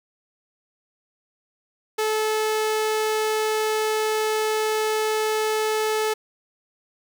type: tone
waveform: sawtooth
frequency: 433.4 Hz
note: A4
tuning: 26 cents flat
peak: -17 dBFS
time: 1.98-6.14 s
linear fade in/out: 10 ms
effects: none